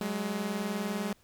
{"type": "tone pair together", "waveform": "sawtooth", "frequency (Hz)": [190.2, 210.2], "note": ["F#3", "G#3"], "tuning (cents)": [48, 21], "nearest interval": "major second", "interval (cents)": 173, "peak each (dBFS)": [-31, -29], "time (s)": [0.01, 1.13], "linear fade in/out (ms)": 2, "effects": ["pink hiss -64 dBFS RMS until 1.23 s"]}